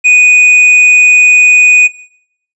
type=tone with hard clipping; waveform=sine; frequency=2480 Hz; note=D#7; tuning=6 cents flat; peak=-4 dBFS; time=0.04-1.88 s; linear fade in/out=20 ms; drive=4 dB; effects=noise-tail reverb RT60 0.7 s tail -19 dB re dry + resampled to 22050 Hz